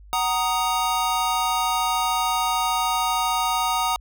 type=chord; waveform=square; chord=D# minor; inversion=first; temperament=just; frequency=746.7 / 933.4 / 1244.5 Hz; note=F#5 / A#5 / D#6; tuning=+16 / +2 / 0 cents; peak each=-27 / -25 / -26 dBFS; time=0.13-3.96 s; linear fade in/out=0 ms; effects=added 50 Hz sine -43 dBFS peak until 4 s